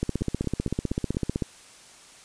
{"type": "two click trains", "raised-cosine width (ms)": 3, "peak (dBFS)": [-12, -22], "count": [23, 5], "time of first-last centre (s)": [[0.03, 1.422], [0.21, 1.147]], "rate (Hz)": [15.8, 4.27], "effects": ["white hiss -50 dBFS RMS until 2.24 s", "resampled to 22050 Hz"]}